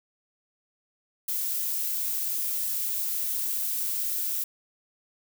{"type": "noise", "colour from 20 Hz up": "violet", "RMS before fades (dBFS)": -29, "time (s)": [1.28, 4.44], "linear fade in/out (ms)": 5, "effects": []}